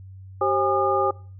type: tone cluster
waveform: sine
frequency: 387.6 / 535 / 817 / 1216 Hz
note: G4 / C5 / G#5 / D#6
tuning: -20 / +38 / -29 / -40 cents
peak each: -24 dBFS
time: 0.41-1.11 s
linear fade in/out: 5 ms
effects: noise-tail reverb RT60 0.4 s tail -21 dB re dry + added 95 Hz sine -39 dBFS peak until 1.39 s